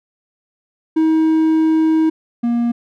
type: tone pair in turn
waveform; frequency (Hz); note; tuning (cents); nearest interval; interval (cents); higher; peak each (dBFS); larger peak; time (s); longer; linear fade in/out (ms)
triangle; 318.1 / 236.7; D#4 / A#3; +38 / +27; perfect fourth; 511; first; -9 / -12; first; 0.96-2.1 / 2.43-2.72; first; 10
effects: none